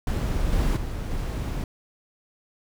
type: noise with level steps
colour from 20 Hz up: brown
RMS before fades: -25 / -22 / -30 / -28 dBFS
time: 0.07-1.64 s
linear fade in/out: 2 ms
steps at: 0.52 / 0.76 / 1.11 s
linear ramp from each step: 10 ms
effects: none